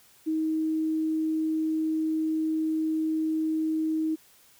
sine tone, 316 Hz, D#4, 27 cents sharp, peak -24 dBFS, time 0.26-4.16 s, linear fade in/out 20 ms, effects white hiss -58 dBFS RMS until 4.59 s

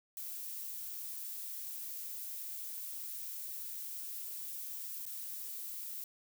violet noise with dropouts, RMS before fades -43 dBFS, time 0.17-6.04 s, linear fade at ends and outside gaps 1 ms, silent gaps 5.054-5.063 s, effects none

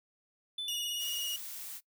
triangle tone with exponential decay, 3504 Hz, A7, 8 cents flat, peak -32 dBFS, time 0.58-1.64 s, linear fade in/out 5 ms, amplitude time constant 230 ms
sawtooth tone with vibrato, 2885 Hz, F#7, 44 cents flat, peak -31 dBFS, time 0.68-1.36 s, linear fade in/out 2 ms, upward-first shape sine, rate 18 Hz, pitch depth 27 cents each way
blue noise, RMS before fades -43 dBFS, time 0.98-1.81 s, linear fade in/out 50 ms
effects noise-tail reverb RT60 0.1 s tail -21 dB re dry

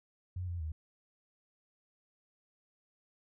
sine tone with pitch steps, 90.7 / 86.9 / 78.4 Hz, F#2 / F2 / D#2, -34 / -8 / +14 cents, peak -35 dBFS, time 0.36-0.72 s, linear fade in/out 5 ms, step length 120 ms, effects none

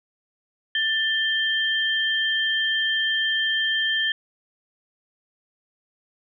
sine tone pair together, 1772 / 3157 Hz, A6 / G7, +12 / +12 cents, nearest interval minor seventh, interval 1000 cents, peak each -23 dBFS, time 0.75-4.12 s, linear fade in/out 2 ms, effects none

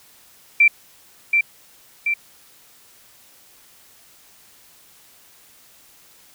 sine tone with echo, 2349 Hz, D7, in tune, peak -9 dBFS, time 0.6-0.68 s, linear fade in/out 5 ms, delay 730 ms, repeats 2, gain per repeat -4 dB, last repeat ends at 2.14 s, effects white hiss -51 dBFS RMS until 6.34 s

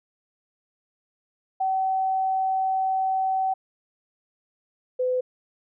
sine tone pair in turn, 762 / 505.8 Hz, G5 / B4, -49 / +41 cents, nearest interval perfect fifth, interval 710 cents, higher first, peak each -21 dBFS, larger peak neither, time 1.6-3.54 / 4.99-5.21 s, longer first, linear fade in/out 10 ms, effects none

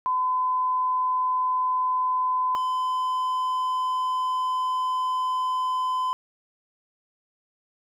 sine / triangle tone pair in turn, 1015 / 1018.6 Hz, B5 / C6, +47 / -47 cents, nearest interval unison, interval 6 cents, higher second, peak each -21 dBFS, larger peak neither, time 0.06-2.55 / 2.55-6.13 s, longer second, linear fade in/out 0 ms, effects none

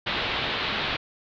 white low-pass noise, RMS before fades -28 dBFS, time 0.06-0.97 s, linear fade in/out 10 ms, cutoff 4000 Hz, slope 48 dB/octave, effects none

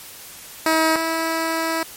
10% pulse tone pair in turn, 320 / 325.8 Hz, D#4 / E4, +49 / -20 cents, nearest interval unison, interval 31 cents, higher second, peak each -7 / -12 dBFS, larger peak first, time 0.66-0.96 / 0.96-1.83 s, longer second, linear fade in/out 2 ms, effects white hiss -39 dBFS RMS until 1.96 s + MP3 64 kbps

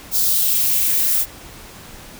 violet noise with high-pass filter sweep, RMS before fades -17 dBFS, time 0.11-1.26 s, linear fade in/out 50 ms, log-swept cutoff 4500 to 1300 Hz, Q 2, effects pink hiss -39 dBFS RMS until 2.19 s

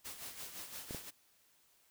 white noise with tremolo, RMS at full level -45 dBFS, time 0.04-1.11 s, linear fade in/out 20 ms, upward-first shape sine, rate 5.8 Hz, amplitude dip 60%
clicks, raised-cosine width 2 ms, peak -30 dBFS, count 2, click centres 0.909 / 0.947 s
effects white hiss -70 dBFS RMS until 1.9 s

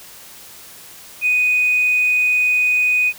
sine tone, 2489 Hz, D#7, in tune, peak -12 dBFS, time 1.21-3.13 s, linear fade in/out 50 ms, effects tanh soft clip ceiling -9 dBFS + white hiss -40 dBFS RMS until 3.18 s

